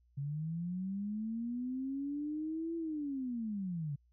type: linear two-way sweep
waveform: sine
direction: up then down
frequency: 137 to 335.8 to 137 Hz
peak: -35 dBFS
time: 0.17-3.96 s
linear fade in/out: 10 ms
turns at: 2.76 s
effects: added 60 Hz sine -66 dBFS peak until 4.12 s